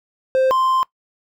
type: tone pair in turn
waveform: triangle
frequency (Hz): 523.3 / 1044.2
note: C5 / C6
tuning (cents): 0 / -4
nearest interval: octave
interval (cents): 1196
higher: second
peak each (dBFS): -11 / -13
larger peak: first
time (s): 0.35-0.51 / 0.51-0.83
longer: second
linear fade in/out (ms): 0
effects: noise-tail reverb RT60 0.1 s tail -21 dB re dry